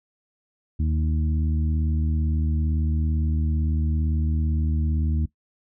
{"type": "harmonic tone with a mistuned harmonic", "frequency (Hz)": 77.78, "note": "D#2", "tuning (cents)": 0, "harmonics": [1, 2, 3, 4], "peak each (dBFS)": [-21, -30, -31, -38], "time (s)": [0.79, 5.26], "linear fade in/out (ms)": 10, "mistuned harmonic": 4, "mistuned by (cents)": 17, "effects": ["noise-tail reverb RT60 0.1 s tail -18 dB re dry"]}